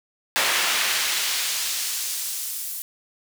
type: noise with high-pass filter sweep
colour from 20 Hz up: brown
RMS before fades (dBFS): -25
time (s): 0.36-2.82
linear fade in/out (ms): 0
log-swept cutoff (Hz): 1500 to 11000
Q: 0.7
effects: none